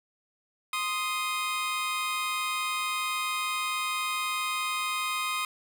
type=tone pair together; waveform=20% pulse; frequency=1046.5 / 1244.5 Hz; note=C6 / D#6; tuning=0 / 0 cents; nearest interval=minor third; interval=300 cents; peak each=-28 / -25 dBFS; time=0.73-5.45 s; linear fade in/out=2 ms; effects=none